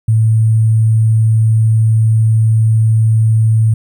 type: tone with sample-and-hold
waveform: sine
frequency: 110.9 Hz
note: A2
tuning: 14 cents sharp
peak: -7 dBFS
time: 0.08-3.74 s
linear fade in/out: 5 ms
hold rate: 8820 Hz
effects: none